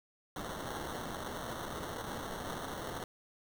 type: noise with sample-and-hold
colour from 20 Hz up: violet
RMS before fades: -41 dBFS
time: 0.36-3.04 s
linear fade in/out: 2 ms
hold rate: 2450 Hz
effects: none